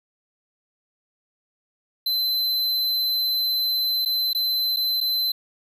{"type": "tone with dropouts", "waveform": "square", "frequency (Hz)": 4058, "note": "B7", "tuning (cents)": 46, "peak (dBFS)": -21, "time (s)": [2.06, 5.32], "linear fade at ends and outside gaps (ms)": 5, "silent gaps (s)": [[4.051, 4.058], [4.332, 4.348], [4.763, 4.768], [5.005, 5.01]], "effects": []}